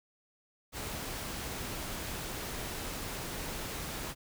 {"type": "noise", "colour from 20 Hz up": "pink", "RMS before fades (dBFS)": -39, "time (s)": [0.72, 4.15], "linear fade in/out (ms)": 50, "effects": []}